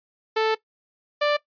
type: tone pair in turn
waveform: sawtooth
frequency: 440 / 588.9 Hz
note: A4 / D5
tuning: 0 / +5 cents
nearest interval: perfect fourth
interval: 505 cents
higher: second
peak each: -15 dBFS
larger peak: neither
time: 0.36-0.55 / 1.21-1.37 s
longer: first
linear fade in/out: 10 ms
effects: noise-tail reverb RT60 0.1 s tail -18 dB re dry + resampled to 11025 Hz